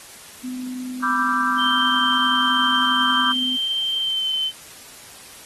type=tone; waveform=sine; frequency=253.2 Hz; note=B3; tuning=43 cents sharp; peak=-27 dBFS; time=0.43-3.57 s; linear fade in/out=20 ms
type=chord; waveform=sine; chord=E minor seventh; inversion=second; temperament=equal with one note detuned; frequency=987.8 / 1174.7 / 1347.8 / 1568 Hz; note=B5 / D6 / E6 / G6; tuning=0 / 0 / +38 / 0 cents; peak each=-27 / -21 / -26 / -23 dBFS; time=1.02-3.33 s; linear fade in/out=20 ms
type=tone with pitch glide; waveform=sine; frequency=3136 to 3075 Hz; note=G7 to G7; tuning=0 to -34 cents; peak=-20 dBFS; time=1.57-4.52 s; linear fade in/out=50 ms; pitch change=-34 cents; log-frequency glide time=3.99-4.27 s
effects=white hiss -42 dBFS RMS until 5.45 s + AAC 32 kbps